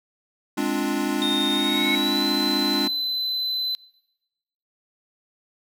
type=chord; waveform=square; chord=D half-diminished seventh; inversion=second; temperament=equal; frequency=207.7 / 261.6 / 293.7 / 349.2 Hz; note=Ab3 / C4 / D4 / F4; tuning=0 / 0 / 0 / 0 cents; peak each=-30 / -29 / -26 / -30 dBFS; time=0.57-2.88 s; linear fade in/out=10 ms
type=tone with exponential growth; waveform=sine; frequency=2200 Hz; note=C#7; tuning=14 cents flat; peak=-20 dBFS; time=1.21-1.95 s; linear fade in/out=0 ms; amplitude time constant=160 ms
type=tone with pitch glide; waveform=triangle; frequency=3676 to 4032 Hz; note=A#7 to B7; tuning=-25 to +35 cents; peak=-22 dBFS; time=1.22-3.75 s; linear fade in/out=0 ms; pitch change=+160 cents; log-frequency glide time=1.53-2.28 s
effects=noise-tail reverb RT60 1.0 s tail -23 dB re dry